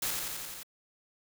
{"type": "noise with echo", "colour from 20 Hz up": "white", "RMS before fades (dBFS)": -32, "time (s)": [0.02, 0.11], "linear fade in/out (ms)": 5, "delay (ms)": 87, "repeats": 6, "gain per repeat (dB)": -2, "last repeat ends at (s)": 0.632, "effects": []}